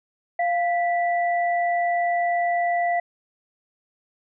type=tone pair together; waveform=sine; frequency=697 / 1971.4 Hz; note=F5 / B6; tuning=-4 / -4 cents; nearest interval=octave + tritone; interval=1800 cents; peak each=-20 / -28 dBFS; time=0.39-3 s; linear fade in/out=5 ms; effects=none